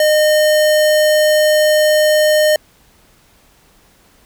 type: tone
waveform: square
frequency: 611 Hz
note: D#5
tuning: 32 cents flat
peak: -10 dBFS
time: 0-2.56 s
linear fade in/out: 2 ms
effects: pink hiss -51 dBFS RMS until 4.25 s